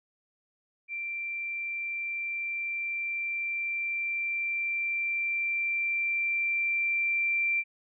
sine tone with level ramp, 2356 Hz, D7, 5 cents sharp, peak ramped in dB -32 to -24 dBFS, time 0.88-7.64 s, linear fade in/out 50 ms, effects none

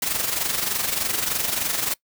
white noise with amplitude modulation, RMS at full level -22 dBFS, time 0.02-1.94 s, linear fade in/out 5 ms, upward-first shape sine, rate 23.3 Hz, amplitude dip 60%, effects noise-tail reverb RT60 0.1 s tail -22 dB re dry

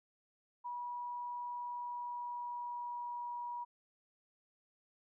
sine tone with pitch glide, 970 to 962.7 Hz, B5 to B5, -31 to -45 cents, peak -39 dBFS, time 0.64-3.65 s, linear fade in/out 20 ms, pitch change -14 cents, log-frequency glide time 1.51-3.25 s, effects none

